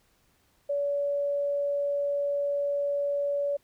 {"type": "tone", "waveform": "sine", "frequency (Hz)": 570, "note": "C#5", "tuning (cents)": 48, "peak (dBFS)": -25, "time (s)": [0.69, 3.57], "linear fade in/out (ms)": 10, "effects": ["pink hiss -67 dBFS RMS until 3.63 s"]}